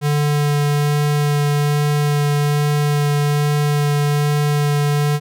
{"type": "tone with vibrato", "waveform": "square", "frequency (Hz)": 146.5, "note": "D3", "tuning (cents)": -4, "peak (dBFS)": -15, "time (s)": [0.01, 5.2], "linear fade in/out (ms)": 50, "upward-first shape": "sine", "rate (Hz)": 1.2, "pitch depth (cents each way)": 9, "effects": []}